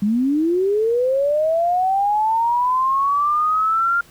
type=linear sweep; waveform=sine; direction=up; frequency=196 to 1403 Hz; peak=-15 dBFS; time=0.02-4.01 s; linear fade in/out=5 ms; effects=pink hiss -49 dBFS RMS until 4.1 s

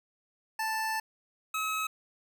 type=tone pair in turn; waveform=25% pulse; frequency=881 / 1281.9 Hz; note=A5 / E6; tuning=+2 / -49 cents; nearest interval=tritone; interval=649 cents; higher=second; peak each=-26 dBFS; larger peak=neither; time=0.59-1 / 1.54-1.87 s; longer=first; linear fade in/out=5 ms; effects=none

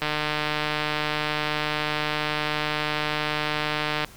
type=click train; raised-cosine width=0.3 ms; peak=-9 dBFS; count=609; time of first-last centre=0.02-4.046 s; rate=151 Hz; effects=pink hiss -48 dBFS RMS until 4.16 s

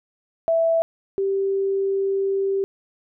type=tone pair in turn; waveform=sine; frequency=659.3 / 390.8 Hz; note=E5 / G4; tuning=0 / -5 cents; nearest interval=major sixth; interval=905 cents; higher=first; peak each=-16 / -19 dBFS; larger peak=first; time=0.48-0.82 / 1.18-2.64 s; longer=second; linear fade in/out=0 ms; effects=none

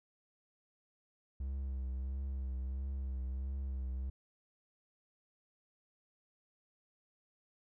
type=tone with vibrato; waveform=triangle; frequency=66 Hz; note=C2; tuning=16 cents sharp; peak=-34 dBFS; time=1.4-4.1 s; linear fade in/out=5 ms; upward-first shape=triangle; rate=1.5 Hz; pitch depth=56 cents each way; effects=none

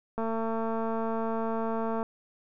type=click train; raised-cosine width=1 ms; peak=-19 dBFS; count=417; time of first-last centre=0.18-2.029 s; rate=225 Hz; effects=none

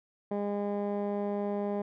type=tone with low-pass filter; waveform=15% pulse; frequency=203.8 Hz; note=G#3; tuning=32 cents flat; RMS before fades=-32 dBFS; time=0.31-1.82 s; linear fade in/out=5 ms; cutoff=800 Hz; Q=0.83; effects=none

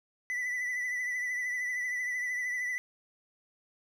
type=tone with vibrato; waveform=triangle; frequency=1984 Hz; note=B6; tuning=7 cents sharp; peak=-29 dBFS; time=0.3-2.78 s; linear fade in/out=0 ms; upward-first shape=triangle; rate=13 Hz; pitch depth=42 cents each way; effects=none

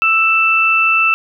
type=tone pair together; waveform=sine; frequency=1318.5 / 2657 Hz; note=E6 / E7; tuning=0 / +13 cents; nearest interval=octave; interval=1213 cents; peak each=-15 / -11 dBFS; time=0.02-1.14 s; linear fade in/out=0 ms; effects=none

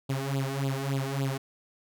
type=tone with flanger; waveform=sawtooth; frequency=136.3 Hz; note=C#3; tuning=29 cents flat; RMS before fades=-30 dBFS; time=0.09-1.38 s; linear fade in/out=10 ms; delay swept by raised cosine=0.25 to 2.75 ms; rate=3.5 Hz; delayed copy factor=+0.95; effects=none

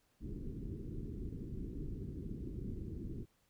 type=low-pass noise; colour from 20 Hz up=pink; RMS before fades=-43 dBFS; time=0.2-3.26 s; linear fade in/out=50 ms; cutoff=390 Hz; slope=48 dB/octave; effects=pink hiss -75 dBFS RMS until 3.49 s

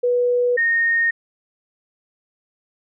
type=tone pair in turn; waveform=sine; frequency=489.3 / 1847.4 Hz; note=B4 / A#6; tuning=-16 / -16 cents; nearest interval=octave + major seventh; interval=2300 cents; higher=second; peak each=-15 dBFS; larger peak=neither; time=0.03-0.57 / 0.57-1.11 s; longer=neither; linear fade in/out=10 ms; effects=none

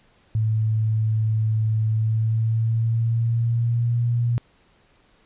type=tone with pitch glide; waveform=sine; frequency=109.7 to 118.94 Hz; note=A2 to A#2; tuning=-5 to +35 cents; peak=-18 dBFS; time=0.35-4.38 s; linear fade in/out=0 ms; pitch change=+140 cents; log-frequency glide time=1.89-4.01 s; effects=pink hiss -59 dBFS RMS until 5.25 s + resampled to 8000 Hz

